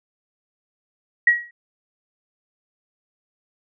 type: tone with exponential decay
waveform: sine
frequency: 1909 Hz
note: A#6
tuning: 41 cents sharp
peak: -8 dBFS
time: 1.27-1.51 s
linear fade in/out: 5 ms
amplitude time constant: 51 ms
effects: none